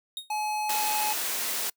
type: tone with exponential decay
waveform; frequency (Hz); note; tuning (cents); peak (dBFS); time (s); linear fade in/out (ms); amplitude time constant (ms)
45% pulse; 3729; A#7; 0; -29; 0.17-0.31; 1; 30
type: tone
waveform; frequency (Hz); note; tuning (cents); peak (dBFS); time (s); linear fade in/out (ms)
square; 850; G#5; +40; -28; 0.3-1.13; 5
type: noise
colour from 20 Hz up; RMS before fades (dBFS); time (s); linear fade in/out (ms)
white; -30; 0.69-1.7; 5
effects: noise-tail reverb RT60 0.1 s tail -26 dB re dry + high-pass 300 Hz 12 dB/octave